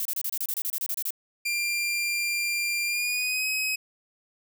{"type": "noise bursts", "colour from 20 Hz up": "violet", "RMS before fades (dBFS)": -29, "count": 14, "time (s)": [0, 1.106], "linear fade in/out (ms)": 2, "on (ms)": 53, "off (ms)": 28}
{"type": "tone with pitch glide", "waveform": "sawtooth", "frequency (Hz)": [2384, 2540], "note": ["D7", "D#7"], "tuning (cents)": [25, 35], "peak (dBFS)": -22, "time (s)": [1.45, 3.76], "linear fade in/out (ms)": 10, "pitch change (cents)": 110, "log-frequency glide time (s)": [2.85, 3.47]}
{"effects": []}